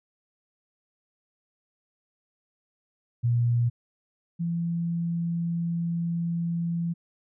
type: tone pair in turn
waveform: sine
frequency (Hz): 119.3 / 169.3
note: A#2 / E3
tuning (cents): +41 / +46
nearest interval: tritone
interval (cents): 605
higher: second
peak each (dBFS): -20 / -25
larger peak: first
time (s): 3.23-3.7 / 4.39-6.94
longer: second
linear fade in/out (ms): 20
effects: none